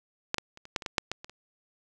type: clicks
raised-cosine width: 0.2 ms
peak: -9 / -13 / -30 / -29 / -10 / -23 / -15 / -6 / -14 / -24 / -30 dBFS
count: 11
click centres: 0.344 / 0.383 / 0.574 / 0.654 / 0.762 / 0.822 / 0.862 / 0.982 / 1.116 / 1.245 / 1.296 s
effects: none